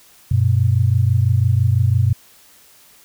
sine tone pair together, 95.5 / 121.5 Hz, G2 / B2, -45 / -28 cents, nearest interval major third, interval 417 cents, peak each -15 dBFS, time 0.31-2.13 s, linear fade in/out 5 ms, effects white hiss -49 dBFS RMS until 3.04 s

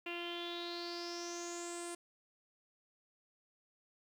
sawtooth tone with low-pass filter sweep, 345.4 Hz, F4, 19 cents flat, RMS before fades -43 dBFS, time 0.06-1.95 s, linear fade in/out 5 ms, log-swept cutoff 2700 to 9100 Hz, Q 8, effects 11-bit

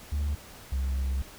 sine tone pair in turn, 73 / 66.48 Hz, D2 / C2, -10 / +28 cents, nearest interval major second, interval 162 cents, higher first, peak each -23 dBFS, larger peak neither, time 0.12-0.35 / 0.72-1.22 s, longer second, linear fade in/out 5 ms, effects tanh soft clip ceiling -25 dBFS + pink hiss -48 dBFS RMS until 1.38 s

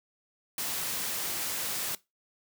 white noise, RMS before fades -33 dBFS, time 0.58-1.95 s, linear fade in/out 2 ms, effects noise-tail reverb RT60 0.2 s tail -19 dB re dry + high-pass 100 Hz 12 dB/octave

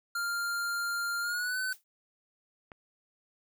square tone with pitch glide, 1396.9 to 1514.6 Hz, F6 to F#6, 0 to +40 cents, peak -31 dBFS, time 0.15-1.73 s, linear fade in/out 5 ms, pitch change +140 cents, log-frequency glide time 1.21-1.59 s
blue noise with exponential decay, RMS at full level -42 dBFS, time 1.72-1.84 s, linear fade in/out 1 ms, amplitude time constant 25 ms
click, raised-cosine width 0.5 ms, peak -31 dBFS, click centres 2.718 s
effects none

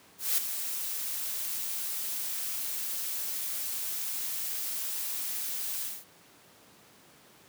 blue noise with ADSR envelope, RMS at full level -25 dBFS, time 0.18-6.05 s, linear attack 200 ms, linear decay 4 ms, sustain -9 dB, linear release 220 ms, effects pink hiss -57 dBFS RMS until 7.48 s + high-pass 150 Hz 12 dB/octave

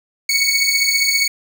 20% pulse beating tone pair, 2217 / 2232 Hz, C#7 / C#7, 0 / +11 cents, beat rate 15 Hz, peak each -12 dBFS, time 0.29-1.28 s, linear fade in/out 5 ms, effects none

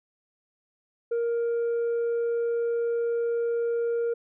sine tone, 468 Hz, A#4, 7 cents sharp, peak -21 dBFS, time 1.11-4.14 s, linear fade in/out 10 ms, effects tanh soft clip ceiling -23 dBFS

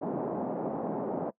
pink band-pass noise, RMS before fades -33 dBFS, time 0.01-1.31 s, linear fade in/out 20 ms, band 190 to 810 Hz, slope 24 dB/octave, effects noise-tail reverb RT60 0.1 s tail -21 dB re dry

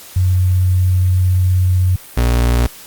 sine / 35% pulse tone pair in turn, 91.6 / 59.92 Hz, F#2 / A#1, -17 / +48 cents, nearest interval perfect fifth, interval 735 cents, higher first, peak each -10 / -9 dBFS, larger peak second, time 0.16-1.96 / 2.17-2.67 s, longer first, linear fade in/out 5 ms, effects white hiss -37 dBFS RMS until 2.86 s + Opus 48 kbps

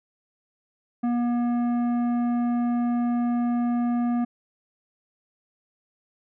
sine tone with tanh clipping, 240 Hz, B3, 49 cents flat, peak -23 dBFS, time 1.03-4.25 s, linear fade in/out 10 ms, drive 11 dB, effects none

